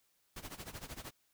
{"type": "noise with tremolo", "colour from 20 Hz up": "pink", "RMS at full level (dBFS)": -44, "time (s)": [0.36, 1.11], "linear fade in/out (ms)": 5, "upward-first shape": "sine", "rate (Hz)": 13, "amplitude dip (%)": 85, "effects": ["white hiss -75 dBFS RMS until 1.33 s"]}